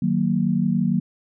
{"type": "chord", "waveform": "sine", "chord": "D# minor", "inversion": "none", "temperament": "just", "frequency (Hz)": [155.56, 186.68, 233.3], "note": ["D#3", "F#3", "A#3"], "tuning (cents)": [0, 16, 2], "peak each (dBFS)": [-24, -21, -22], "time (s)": [0.02, 1], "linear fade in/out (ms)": 5, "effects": []}